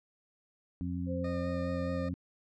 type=harmonic tone; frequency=88.5 Hz; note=F2; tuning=23 cents sharp; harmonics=1 / 2 / 3; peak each=-37 / -37 / -37 dBFS; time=0.81-2.14 s; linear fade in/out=0 ms
type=tone with pitch glide; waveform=sine; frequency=521 to 531 Hz; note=C5 to C5; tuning=-7 to +25 cents; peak=-36 dBFS; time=1.06-2.11 s; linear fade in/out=50 ms; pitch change=+32 cents; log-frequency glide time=1.26-1.46 s
type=tone with vibrato; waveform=20% pulse; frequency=610 Hz; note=D#5; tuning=34 cents flat; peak=-37 dBFS; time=1.24-2.09 s; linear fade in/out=5 ms; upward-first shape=sine; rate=4.8 Hz; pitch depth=16 cents each way
effects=low-pass 4000 Hz 12 dB/octave